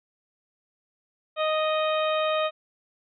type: harmonic tone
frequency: 622.3 Hz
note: D#5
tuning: in tune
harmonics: 1 / 2 / 3 / 4 / 5 / 6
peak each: -24 / -28 / -38 / -34 / -37 / -36 dBFS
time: 1.36-2.51 s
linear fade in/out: 50 ms
effects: none